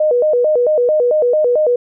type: tone with vibrato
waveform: sine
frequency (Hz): 547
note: C#5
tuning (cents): -23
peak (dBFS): -10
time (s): 0-1.76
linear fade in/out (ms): 5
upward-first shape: square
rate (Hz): 4.5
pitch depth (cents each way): 200
effects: none